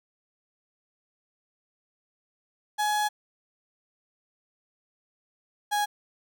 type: tone pair in turn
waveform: 35% pulse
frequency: 841 / 828.9 Hz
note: G#5 / G#5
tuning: +22 / -4 cents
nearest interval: unison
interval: 26 cents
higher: first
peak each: -22 dBFS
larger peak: neither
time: 2.78-3.09 / 5.71-5.86 s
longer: first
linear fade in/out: 20 ms
effects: none